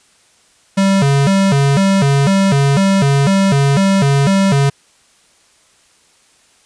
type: tone with vibrato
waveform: square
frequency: 164.81 Hz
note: E3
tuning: in tune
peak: -10 dBFS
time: 0.77-4.7 s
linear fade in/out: 10 ms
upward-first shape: square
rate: 2 Hz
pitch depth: 290 cents each way
effects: white hiss -52 dBFS RMS until 6.65 s + resampled to 22050 Hz